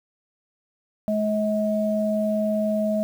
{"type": "tone pair together", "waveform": "sine", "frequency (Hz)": [212.7, 637.4], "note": ["G#3", "D#5"], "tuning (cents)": [42, 42], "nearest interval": "octave + perfect fifth", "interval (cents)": 1900, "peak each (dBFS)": -23, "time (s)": [1.08, 3.03], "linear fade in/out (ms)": 0, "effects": ["8-bit"]}